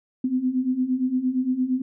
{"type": "beating tone pair", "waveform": "sine", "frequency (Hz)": [250.1, 258.8], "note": ["B3", "C4"], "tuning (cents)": [22, -19], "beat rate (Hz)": 8.7, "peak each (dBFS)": [-26, -22], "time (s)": [0.24, 1.82], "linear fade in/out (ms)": 5, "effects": []}